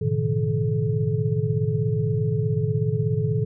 sine tone cluster, 106 / 122.7 / 150.8 / 166.8 / 429.9 Hz, G#2 / B2 / D3 / E3 / A4, +36 / -11 / +46 / +21 / -40 cents, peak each -26 / -25 / -25 / -31 / -28 dBFS, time 0.01-3.45 s, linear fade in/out 10 ms, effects none

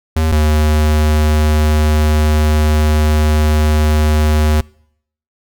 square tone pair in turn, 79.2 / 76.37 Hz, D#2 / D#2, +31 / -32 cents, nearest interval minor second, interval 63 cents, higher first, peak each -12 / -10 dBFS, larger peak second, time 0.16-0.32 / 0.32-4.61 s, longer second, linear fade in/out 5 ms, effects noise-tail reverb RT60 0.7 s tail -25 dB re dry

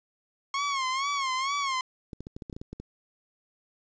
sawtooth tone with vibrato, 1086 Hz, C#6, 36 cents flat, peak -23 dBFS, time 0.54-1.81 s, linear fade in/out 2 ms, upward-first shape sine, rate 2.2 Hz, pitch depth 95 cents each way
clicks, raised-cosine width 3 ms, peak -26 dBFS, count 11, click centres 2.132 / 2.206 / 2.269 / 2.365 / 2.422 / 2.498 / 2.528 / 2.565 / 2.615 / 2.73 / 2.8 s
effects resampled to 16000 Hz + 9-bit

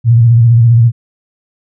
sine tone with vibrato, 116.9 Hz, A#2, 5 cents sharp, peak -3 dBFS, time 0.04-0.92 s, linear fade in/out 50 ms, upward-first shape square, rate 15 Hz, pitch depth 50 cents each way, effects none

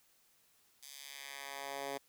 10% pulse tone with high-pass filter sweep, 139.1 Hz, C#3, 6 cents sharp, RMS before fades -45 dBFS, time 0.82-1.98 s, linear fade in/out 10 ms, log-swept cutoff 5300 to 380 Hz, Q 0.9, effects white hiss -70 dBFS RMS until 2.08 s

